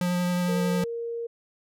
square tone with vibrato, 177.9 Hz, F3, 32 cents sharp, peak -24 dBFS, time 0.01-0.84 s, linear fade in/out 2 ms, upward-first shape sine, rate 11 Hz, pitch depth 10 cents each way
sine tone, 466.2 Hz, A#4, in tune, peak -29 dBFS, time 0.48-1.27 s, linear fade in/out 10 ms
effects none

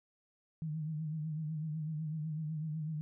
sine tone with vibrato, 155.56 Hz, D#3, in tune, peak -35 dBFS, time 0.62-3.01 s, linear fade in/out 0 ms, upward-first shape triangle, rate 8 Hz, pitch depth 77 cents each way, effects none

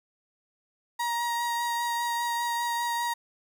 35% pulse tone with vibrato, 945 Hz, A#5, 23 cents sharp, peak -25 dBFS, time 0.99-3.14 s, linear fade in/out 10 ms, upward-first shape sine, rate 5 Hz, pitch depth 14 cents each way, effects none

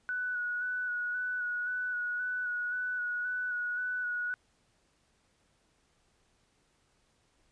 sine tone with vibrato, 1474 Hz, F#6, 7 cents flat, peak -31 dBFS, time 0.09-4.34 s, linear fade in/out 0 ms, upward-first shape square, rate 1.9 Hz, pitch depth 18 cents each way, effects pink hiss -71 dBFS RMS until 7.51 s + resampled to 22050 Hz

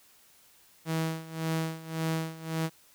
sawtooth tone with tremolo, 161.4 Hz, E3, 36 cents flat, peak -23 dBFS, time 0.85-2.7 s, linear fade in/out 50 ms, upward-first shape sine, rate 1.8 Hz, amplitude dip 85%, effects white hiss -60 dBFS RMS until 2.94 s

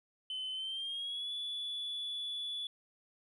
sine tone with pitch glide, 3045 to 3438 Hz, F#7 to A7, +49 to -41 cents, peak -35 dBFS, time 0.3-2.67 s, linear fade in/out 2 ms, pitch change +210 cents, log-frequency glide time 0.53-1.32 s, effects tanh soft clip ceiling -34 dBFS

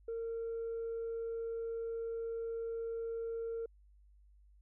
sine tone, 458.2 Hz, A#4, 30 cents flat, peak -35 dBFS, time 0.08-3.66 s, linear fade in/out 5 ms, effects tanh soft clip ceiling -34 dBFS + added 50 Hz sine -60 dBFS peak until 4.61 s

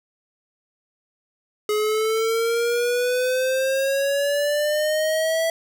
square exponential sweep, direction up, 420.2 to 659.3 Hz, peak -20 dBFS, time 1.69-5.5 s, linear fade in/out 2 ms, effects none

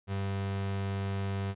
35% pulse tone, 98 Hz, G2, in tune, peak -29 dBFS, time 0.07-1.55 s, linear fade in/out 50 ms, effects resampled to 8000 Hz

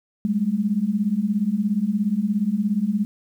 sine beating tone pair, 196 / 213 Hz, G3 / G#3, 0 / +44 cents, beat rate 17 Hz, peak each -23 / -21 dBFS, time 0.25-3.05 s, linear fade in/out 0 ms, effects 9-bit

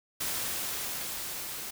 white noise with level ramp, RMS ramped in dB -32 to -39 dBFS, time 0.2-1.71 s, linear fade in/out 10 ms, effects none

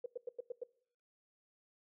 sine tone bursts, 486.8 Hz, B4, 25 cents flat, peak -37 dBFS, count 6, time 0.04-0.636 s, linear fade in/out 5 ms, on 21 ms, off 94 ms, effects noise-tail reverb RT60 0.6 s tail -22 dB re dry

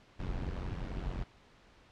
brown noise with amplitude modulation, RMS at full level -34 dBFS, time 0.19-1.24 s, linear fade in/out 10 ms, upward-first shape sine, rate 91.1 Hz, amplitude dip 75%, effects pink hiss -61 dBFS RMS until 1.91 s + low-pass 4000 Hz 12 dB/octave

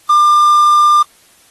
triangle tone with quantisation, 1196 Hz, D6, 31 cents sharp, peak -4 dBFS, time 0.09-1.03 s, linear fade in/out 10 ms, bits 5, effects white hiss -48 dBFS RMS until 1.5 s + AAC 32 kbps

